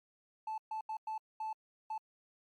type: tone bursts at uneven times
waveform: triangle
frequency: 874 Hz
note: A5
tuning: 12 cents flat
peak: -33 dBFS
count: 6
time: 0.47-0.58 / 0.71-0.81 / 0.89-0.97 / 1.07-1.18 / 1.4-1.53 / 1.9-1.98 s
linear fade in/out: 5 ms
effects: tanh soft clip ceiling -32 dBFS + MP3 64 kbps